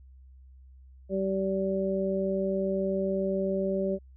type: harmonic tone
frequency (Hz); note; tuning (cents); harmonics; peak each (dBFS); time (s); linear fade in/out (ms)
192.7; G3; -29; 1 / 2 / 3; -30 / -30 / -30; 1.09-3.99; 50
effects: added 65 Hz sine -49 dBFS peak until 4.16 s